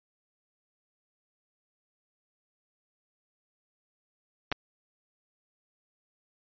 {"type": "clicks", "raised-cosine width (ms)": 0.3, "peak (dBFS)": -13, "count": 2, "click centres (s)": [4.517, 4.524], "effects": ["resampled to 11025 Hz"]}